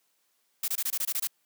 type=noise bursts; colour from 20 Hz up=blue; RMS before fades=-29 dBFS; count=9; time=0.63-1.273 s; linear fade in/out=5 ms; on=51 ms; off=23 ms; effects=white hiss -72 dBFS RMS until 1.45 s + high-pass 200 Hz 12 dB/octave